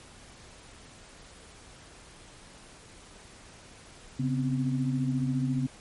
sine tone cluster, 137.2 / 253.6 / 268 Hz, C#3 / B3 / C4, -17 / +46 / +42 cents, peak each -28 / -29 / -36 dBFS, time 4.19-5.67 s, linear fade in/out 10 ms, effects pink hiss -51 dBFS RMS until 5.8 s + MP3 48 kbps

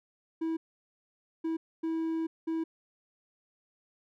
triangle tone bursts at uneven times, 324.9 Hz, E4, 25 cents flat, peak -27 dBFS, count 4, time 0.41-0.57 / 1.44-1.57 / 1.83-2.27 / 2.47-2.64 s, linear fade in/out 10 ms, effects none

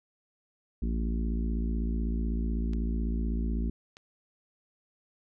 harmonic tone, 56 Hz, A1, 31 cents sharp, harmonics 1 / 3 / 4 / 5 / 6 / 7, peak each -28 / -38 / -35 / -41 / -45 / -48 dBFS, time 0.82-3.7 s, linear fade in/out 5 ms
clicks, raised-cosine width 0.2 ms, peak -31 dBFS, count 2, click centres 2.734 / 3.969 s
effects none

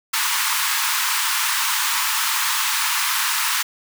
pink high-pass noise, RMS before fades -21 dBFS, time 0.13-3.63 s, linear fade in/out 10 ms, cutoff 890 Hz, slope 96 dB/octave, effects none

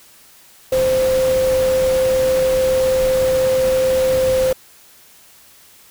sine tone in noise, 520 Hz, C5, 11 cents flat, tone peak -13 dBFS, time 0.72-4.53 s, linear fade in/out 5 ms, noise pink, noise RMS -27 dBFS, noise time 0.72-4.53 s, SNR +11 dB, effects white hiss -47 dBFS RMS until 5.9 s

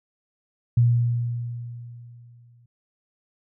sine tone with exponential decay, 119.2 Hz, A#2, 39 cents sharp, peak -13 dBFS, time 0.77-2.66 s, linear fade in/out 5 ms, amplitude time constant 410 ms, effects none

